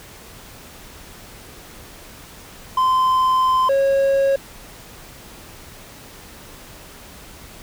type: tone pair in turn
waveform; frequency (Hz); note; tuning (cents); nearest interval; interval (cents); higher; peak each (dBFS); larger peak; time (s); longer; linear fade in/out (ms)
triangle; 1033 / 547.2; C6 / C#5; -22 / -23; major seventh; 1101; first; -12; neither; 2.77-3.69 / 3.69-4.36; first; 5
effects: pink hiss -41 dBFS RMS until 7.62 s